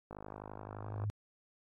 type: click train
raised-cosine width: 1 ms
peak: -31 dBFS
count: 49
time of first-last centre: 0.11-1.038 s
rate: 51.7 Hz
type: tone with exponential growth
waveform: sine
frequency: 103.3 Hz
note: G#2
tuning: 9 cents flat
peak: -32 dBFS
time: 0.27-1.1 s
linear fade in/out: 0 ms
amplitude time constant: 180 ms
effects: AAC 32 kbps